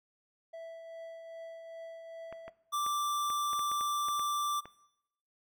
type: tone with tremolo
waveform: triangle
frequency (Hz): 659.3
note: E5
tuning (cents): 0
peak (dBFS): -38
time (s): 0.53-2.5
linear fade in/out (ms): 10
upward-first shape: triangle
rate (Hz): 2.5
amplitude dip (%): 40
type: clicks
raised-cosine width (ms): 0.5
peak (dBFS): -31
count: 11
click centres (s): 2.326 / 2.48 / 2.864 / 3.302 / 3.532 / 3.593 / 3.716 / 3.81 / 4.085 / 4.195 / 4.656
type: tone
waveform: square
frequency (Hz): 1174.7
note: D6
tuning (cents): 0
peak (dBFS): -31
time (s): 2.72-4.61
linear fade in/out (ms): 20
effects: noise-tail reverb RT60 0.8 s tail -19 dB re dry